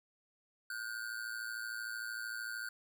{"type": "ring-modulated tone", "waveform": "square", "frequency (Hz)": 1497, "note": "F#6", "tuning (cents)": 20, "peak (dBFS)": -37, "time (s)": [0.7, 2.69], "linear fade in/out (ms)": 2, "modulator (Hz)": 56.6, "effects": []}